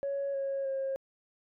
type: tone with pitch steps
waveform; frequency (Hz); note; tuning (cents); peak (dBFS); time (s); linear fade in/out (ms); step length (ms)
sine; 557 / 547.7 / 538.6; C#5 / C#5 / C#5; +8 / -21 / -50; -29; 0.03-0.96; 0; 310
effects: tanh soft clip ceiling -27 dBFS